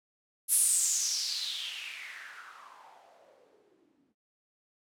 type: noise with low-pass filter sweep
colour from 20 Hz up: violet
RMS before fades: -34 dBFS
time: 0.48-4.15 s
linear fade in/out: 50 ms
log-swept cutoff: 11000 to 230 Hz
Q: 5.4
effects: none